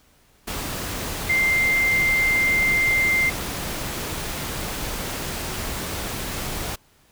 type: tone in noise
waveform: sine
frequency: 2093 Hz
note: C7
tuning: in tune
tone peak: -17 dBFS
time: 1.29-3.3 s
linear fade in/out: 10 ms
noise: pink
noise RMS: -29 dBFS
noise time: 0.47-6.76 s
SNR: +9 dB
effects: pink hiss -58 dBFS RMS until 7.11 s